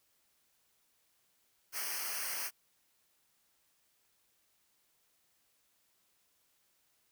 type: noise with comb filter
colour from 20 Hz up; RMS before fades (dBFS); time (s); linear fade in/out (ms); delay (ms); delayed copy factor
white; -38; 1.72-2.51; 50; 0.27; -0.95
effects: white hiss -74 dBFS RMS until 7.11 s